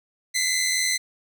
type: tone pair together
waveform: 15% pulse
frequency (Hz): 2000 / 2084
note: B6 / C7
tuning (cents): +21 / -7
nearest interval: minor second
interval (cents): 72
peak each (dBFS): -18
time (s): 0.34-0.98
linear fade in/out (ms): 20
effects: none